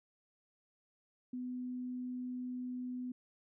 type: tone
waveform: sine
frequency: 250.3 Hz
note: B3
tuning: 23 cents sharp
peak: -38 dBFS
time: 1.33-3.12 s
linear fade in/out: 5 ms
effects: none